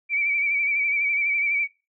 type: tone with vibrato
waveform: sine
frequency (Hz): 2304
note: D7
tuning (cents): -34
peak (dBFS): -20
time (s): 0.09-1.68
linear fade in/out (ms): 50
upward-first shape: sine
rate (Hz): 12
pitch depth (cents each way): 48
effects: noise-tail reverb RT60 0.3 s tail -25 dB re dry